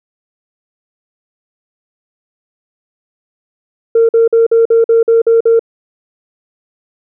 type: tone bursts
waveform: sine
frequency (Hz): 458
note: A#4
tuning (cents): -31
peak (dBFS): -4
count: 9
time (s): 3.95-5.594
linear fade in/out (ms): 5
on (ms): 140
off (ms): 48
effects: tanh soft clip ceiling -2 dBFS